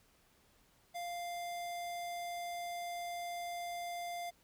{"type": "tone", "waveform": "square", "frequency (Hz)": 697, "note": "F5", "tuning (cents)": -4, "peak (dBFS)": -40, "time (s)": [0.94, 4.31], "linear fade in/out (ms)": 20, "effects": ["pink hiss -69 dBFS RMS until 4.43 s"]}